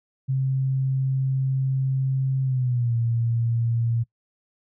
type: tone with pitch glide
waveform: sine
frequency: 133 to 116.45 Hz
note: C3 to A#2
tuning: +29 to -1 cents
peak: -20 dBFS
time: 0.28-4.04 s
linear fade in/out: 20 ms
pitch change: -230 cents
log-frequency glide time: 2.43-2.95 s
effects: noise-tail reverb RT60 0.1 s tail -22 dB re dry